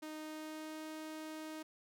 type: tone with pitch glide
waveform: sawtooth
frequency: 309.6 to 312.5 Hz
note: D#4 to D#4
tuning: -9 to +8 cents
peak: -40 dBFS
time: 0.02-1.63 s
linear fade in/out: 10 ms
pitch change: +17 cents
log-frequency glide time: 0.19-0.86 s
effects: none